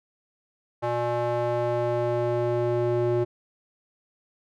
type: tone with band-pass filter sweep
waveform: square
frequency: 120 Hz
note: B2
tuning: 49 cents flat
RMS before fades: -25 dBFS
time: 0.82-3.25 s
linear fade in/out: 20 ms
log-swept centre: 740 to 400 Hz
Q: 1.9
effects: none